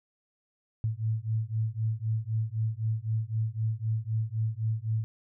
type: beating tone pair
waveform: sine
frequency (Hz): 108.8 / 112.7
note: A2 / A2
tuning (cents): -19 / +42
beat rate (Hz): 3.9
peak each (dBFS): -30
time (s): 0.84-5.04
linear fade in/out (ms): 0
effects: none